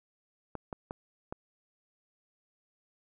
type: clicks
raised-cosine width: 1 ms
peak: -23 dBFS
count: 4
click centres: 0.553 / 0.728 / 0.909 / 1.325 s
effects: none